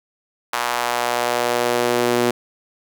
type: tone with high-pass filter sweep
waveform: sawtooth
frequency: 120.8 Hz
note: B2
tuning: 38 cents flat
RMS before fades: -20 dBFS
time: 0.53-2.31 s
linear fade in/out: 5 ms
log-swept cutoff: 990 to 320 Hz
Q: 1.6
effects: none